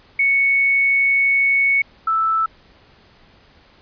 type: tone pair in turn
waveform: sine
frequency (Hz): 2217 / 1318.2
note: C#7 / E6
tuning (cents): 0 / 0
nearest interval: major sixth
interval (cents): 900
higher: first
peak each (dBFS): -13 / -15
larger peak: first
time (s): 0.19-1.82 / 2.07-2.46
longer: first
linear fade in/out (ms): 5
effects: pink hiss -51 dBFS RMS until 3.81 s + resampled to 11025 Hz